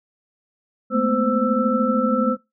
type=tone cluster; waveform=sine; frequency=215.4 / 228.4 / 249.4 / 518 / 1324 Hz; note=A3 / A#3 / B3 / C5 / E6; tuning=-37 / -35 / +17 / -17 / +7 cents; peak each=-23 dBFS; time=0.9-2.37 s; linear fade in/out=50 ms; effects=noise-tail reverb RT60 0.2 s tail -20 dB re dry